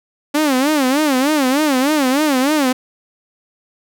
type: tone with vibrato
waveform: sawtooth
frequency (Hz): 280.5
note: C#4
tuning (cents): +21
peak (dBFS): -9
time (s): 0.34-2.73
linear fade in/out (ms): 10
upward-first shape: sine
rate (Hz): 3.3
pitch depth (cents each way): 180
effects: none